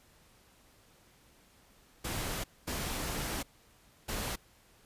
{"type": "noise bursts at uneven times", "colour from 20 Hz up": "pink", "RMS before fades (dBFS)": -36, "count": 3, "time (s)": [[2.04, 2.44], [2.67, 3.43], [4.08, 4.36]], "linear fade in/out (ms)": 10, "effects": ["pink hiss -63 dBFS RMS until 4.85 s", "resampled to 32000 Hz"]}